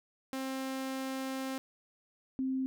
sawtooth / sine tone pair in turn, 265 / 262.7 Hz, C4 / C4, +22 / +7 cents, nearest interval unison, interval 15 cents, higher first, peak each -31 / -30 dBFS, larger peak second, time 0.33-1.58 / 2.39-2.66 s, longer first, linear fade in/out 0 ms, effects none

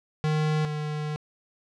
square tone pair in turn, 153.8 / 151.16 Hz, D#3 / D#3, -20 / -50 cents, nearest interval unison, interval 30 cents, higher first, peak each -23 / -29 dBFS, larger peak first, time 0.24-0.65 / 0.65-1.16 s, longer second, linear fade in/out 0 ms, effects low-pass 5000 Hz 12 dB/octave

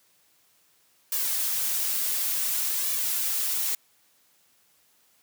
blue noise with flanger, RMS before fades -27 dBFS, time 1.12-3.75 s, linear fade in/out 2 ms, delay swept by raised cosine 1.7 to 7.7 ms, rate 0.56 Hz, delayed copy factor +0.7, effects white hiss -64 dBFS RMS until 5.22 s + high-pass 80 Hz 12 dB/octave

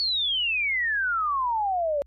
sine exponential sweep, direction down, 4494 to 554.4 Hz, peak -22 dBFS, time 0-2.02 s, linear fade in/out 0 ms, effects added 60 Hz sine -50 dBFS peak until 2.06 s + MP3 64 kbps

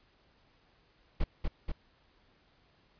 brown noise with echo, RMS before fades -27 dBFS, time 1.2-1.24 s, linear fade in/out 5 ms, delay 240 ms, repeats 2, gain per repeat -3 dB, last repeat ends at 1.72 s, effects pink hiss -67 dBFS RMS until 2.99 s + resampled to 11025 Hz

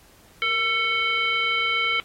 sine tone with frequency modulation, 2217 Hz, C#7, in tune, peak -20 dBFS, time 0.42-2 s, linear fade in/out 0 ms, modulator 873 Hz, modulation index 1.1, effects pink hiss -54 dBFS RMS until 2.04 s + AAC 48 kbps

